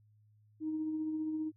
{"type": "tone with tremolo", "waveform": "sine", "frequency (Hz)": 312.1, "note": "D#4", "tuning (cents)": 5, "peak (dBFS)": -31, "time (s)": [0.6, 1.52], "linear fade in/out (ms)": 50, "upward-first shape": "triangle", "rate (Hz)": 15, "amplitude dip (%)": 35, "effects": ["tanh soft clip ceiling -27 dBFS", "added 106 Hz sine -63 dBFS peak until 1.56 s"]}